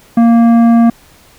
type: tone with tanh clipping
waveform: sine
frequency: 232.3 Hz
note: A#3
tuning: 6 cents flat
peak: -6 dBFS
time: 0.17-0.9 s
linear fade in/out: 5 ms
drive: 11 dB
effects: pink hiss -44 dBFS RMS until 1.38 s